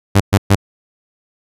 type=tone bursts; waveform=sawtooth; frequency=99.3 Hz; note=G2; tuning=23 cents sharp; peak=-3 dBFS; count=3; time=0.15-0.555 s; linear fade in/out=10 ms; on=55 ms; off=120 ms; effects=resampled to 32000 Hz